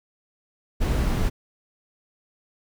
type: noise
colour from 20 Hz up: brown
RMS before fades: -22 dBFS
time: 0.8-1.3 s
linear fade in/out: 20 ms
effects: none